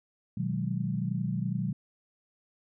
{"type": "chord", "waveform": "sine", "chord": "G# minor seventh", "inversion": "first", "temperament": "equal", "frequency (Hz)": [123.47, 155.56, 185, 207.7], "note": ["B2", "D#3", "F#3", "G#3"], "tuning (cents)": [0, 0, 0, 0], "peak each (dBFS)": [-33, -34, -32, -37], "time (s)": [0.37, 1.73], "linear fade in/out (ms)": 5, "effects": []}